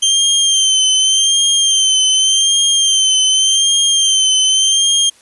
25% pulse tone with vibrato, 3136 Hz, G7, in tune, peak -6 dBFS, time 0.02-5.1 s, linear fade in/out 10 ms, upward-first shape sine, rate 0.86 Hz, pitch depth 48 cents each way, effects white hiss -48 dBFS RMS until 5.21 s + resampled to 24000 Hz

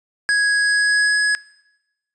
square tone with pitch glide, 1661.2 to 1679.5 Hz, G#6 to G#6, 0 to +19 cents, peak -15 dBFS, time 0.29-1.35 s, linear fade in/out 0 ms, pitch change +19 cents, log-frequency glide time 0.6-1.19 s, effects noise-tail reverb RT60 0.9 s tail -21 dB re dry + resampled to 22050 Hz

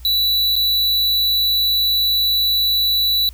square tone with dropouts, 3950 Hz, B7, in tune, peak -15 dBFS, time 0.05-3.29 s, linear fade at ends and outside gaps 1 ms, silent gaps 0.556-0.563 s, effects added 60 Hz sine -35 dBFS peak until 3.33 s + white hiss -50 dBFS RMS until 3.33 s

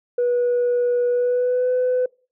sine tone with pitch glide, 486.9 to 503.2 Hz, B4 to B4, -25 to +32 cents, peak -15 dBFS, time 0.18-2.06 s, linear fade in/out 5 ms, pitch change +57 cents, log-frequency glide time 1.09-1.71 s, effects noise-tail reverb RT60 0.4 s tail -26 dB re dry + tanh soft clip ceiling -14 dBFS

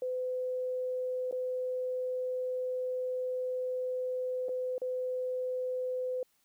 sine tone with dropouts, 507 Hz, B4, 45 cents sharp, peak -31 dBFS, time 0.02-6.23 s, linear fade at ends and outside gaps 2 ms, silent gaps 1.312-1.325 / 4.485-4.491 / 4.781-4.817 s, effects white hiss -72 dBFS RMS until 6.44 s

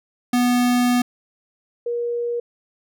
square / sine tone pair in turn, 245.5 / 475.6 Hz, B3 / A#4, -10 / +35 cents, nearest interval major seventh, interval 1145 cents, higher second, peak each -16 / -21 dBFS, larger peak first, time 0.33-1.02 / 1.86-2.4 s, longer first, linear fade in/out 5 ms, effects none

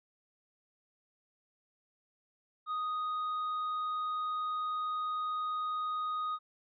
triangle tone with tanh clipping, 1244.5 Hz, D#6, in tune, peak -33 dBFS, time 2.66-6.39 s, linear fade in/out 50 ms, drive 8 dB, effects resampled to 11025 Hz

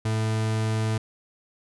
40% pulse tone, 110 Hz, A2, in tune, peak -22 dBFS, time 0.05-0.98 s, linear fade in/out 5 ms, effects resampled to 24000 Hz

